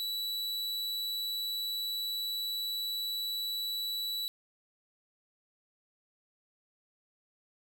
45% pulse tone, 3940 Hz, B7, 5 cents flat, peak -33 dBFS, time 0-4.28 s, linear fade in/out 0 ms, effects none

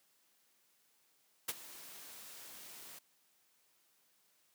white noise with ADSR envelope, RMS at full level -35 dBFS, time 1.48-2.99 s, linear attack 10 ms, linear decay 34 ms, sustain -17 dB, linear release 7 ms, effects white hiss -73 dBFS RMS until 4.54 s + high-pass 150 Hz 12 dB/octave

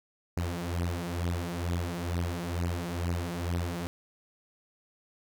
sawtooth beating tone pair, 85.4 / 87.6 Hz, F2 / F2, -38 / +6 cents, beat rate 2.2 Hz, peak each -29 dBFS, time 0.37-3.87 s, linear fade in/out 0 ms, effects none

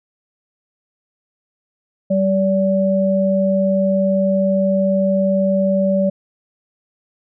sine tone pair together, 193.55 / 576 Hz, G3 / D5, -22 / -34 cents, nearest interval octave + perfect fifth, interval 1888 cents, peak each -16 dBFS, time 2.1-6.1 s, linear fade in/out 10 ms, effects none

